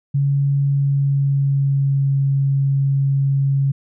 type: tone with pitch glide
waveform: sine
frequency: 140 to 137.75 Hz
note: C#3 to C#3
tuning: +18 to -11 cents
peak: -14 dBFS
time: 0.14-3.72 s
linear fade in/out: 10 ms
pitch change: -29 cents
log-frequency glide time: 0.64-2.17 s
effects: none